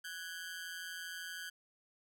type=ring-modulated tone; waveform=sawtooth; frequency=1568 Hz; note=G6; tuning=in tune; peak=-36 dBFS; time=0.04-1.5 s; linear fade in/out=10 ms; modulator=86.3 Hz; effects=none